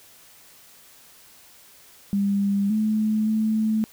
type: tone with pitch steps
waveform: sine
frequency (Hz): 200 / 215.7 / 218.2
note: G3 / A3 / A3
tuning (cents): +35 / -34 / -14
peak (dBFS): -19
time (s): 2.13-3.84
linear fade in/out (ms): 0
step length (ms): 570
effects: white hiss -51 dBFS RMS until 3.92 s